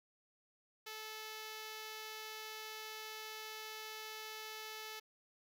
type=tone; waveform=5% pulse; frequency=435 Hz; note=A4; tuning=20 cents flat; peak=-34 dBFS; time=0.86-5 s; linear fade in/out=10 ms; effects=none